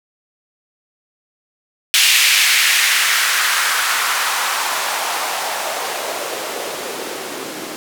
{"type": "noise with band-pass filter sweep", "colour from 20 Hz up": "blue", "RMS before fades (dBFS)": -18, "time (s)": [1.94, 7.76], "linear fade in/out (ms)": 0, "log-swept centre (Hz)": [2700, 300], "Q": 1.8, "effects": []}